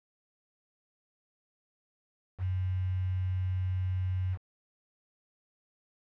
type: tone with quantisation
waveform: sine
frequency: 92.5 Hz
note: F#2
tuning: in tune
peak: -28 dBFS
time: 2.38-4.38 s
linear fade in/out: 50 ms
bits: 8
effects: low-pass 2000 Hz 12 dB/octave